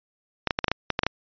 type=clicks; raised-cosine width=0.3 ms; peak=-6 dBFS; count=10; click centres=0.473 / 0.508 / 0.589 / 0.643 / 0.682 / 0.716 / 0.903 / 0.991 / 1.034 / 1.066 s; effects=resampled to 11025 Hz